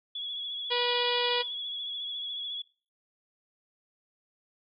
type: tone with vibrato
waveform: sine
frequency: 3377 Hz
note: G#7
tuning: 28 cents sharp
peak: -33 dBFS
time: 0.15-2.62 s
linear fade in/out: 5 ms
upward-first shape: triangle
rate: 14 Hz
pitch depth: 45 cents each way
type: harmonic tone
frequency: 486.1 Hz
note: B4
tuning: 28 cents flat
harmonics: 1 / 2 / 3 / 4 / 5 / 6 / 7 / 8 / 9 / 10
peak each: -31 / -33 / -42 / -38 / -37 / -34 / -35 / -37 / -41 / -42 dBFS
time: 0.7-1.43 s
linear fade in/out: 20 ms
effects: noise-tail reverb RT60 0.4 s tail -22 dB re dry